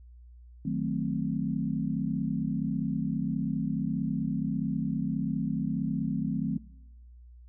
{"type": "chord", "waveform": "sine", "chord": "D# diminished seventh", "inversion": "none", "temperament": "equal", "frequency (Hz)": [155.56, 185, 220, 261.6], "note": ["D#3", "F#3", "A3", "C4"], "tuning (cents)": [0, 0, 0, 0], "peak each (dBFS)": -33, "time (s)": [0.65, 6.58], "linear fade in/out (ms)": 5, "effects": ["noise-tail reverb RT60 1.0 s tail -23 dB re dry", "added 60 Hz sine -48 dBFS peak until 7.48 s"]}